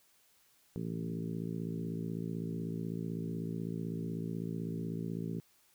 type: harmonic tone with a mistuned harmonic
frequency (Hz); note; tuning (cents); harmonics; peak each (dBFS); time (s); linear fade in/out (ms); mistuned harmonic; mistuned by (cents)
56; A1; +31; 2 / 3 / 4 / 5 / 6 / 7 / 8; -44 / -38 / -42 / -45 / -49 / -46 / -51; 0.76-5.4; 0; 2; +21
effects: white hiss -68 dBFS RMS until 5.74 s